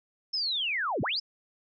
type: linear two-way sweep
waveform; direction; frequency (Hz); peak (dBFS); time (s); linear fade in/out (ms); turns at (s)
sine; down then up; 5340 to 80.5 to 5340; -27; 0.33-1.2; 10; 1.02
effects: none